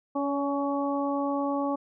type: harmonic tone with a mistuned harmonic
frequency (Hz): 280.7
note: C#4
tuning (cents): +22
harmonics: 1 / 2 / 3 / 4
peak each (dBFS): -28 / -31 / -33 / -34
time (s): 0.15-1.76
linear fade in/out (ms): 10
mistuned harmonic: 2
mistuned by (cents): +15
effects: none